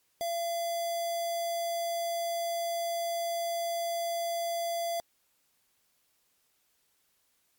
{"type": "tone with notch filter", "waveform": "square", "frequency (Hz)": 680, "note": "F5", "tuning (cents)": -46, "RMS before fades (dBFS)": -32, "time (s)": [0.21, 5], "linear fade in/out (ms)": 0, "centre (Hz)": 1600, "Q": 0.68, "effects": ["white hiss -72 dBFS RMS until 7.58 s", "MP3 96 kbps"]}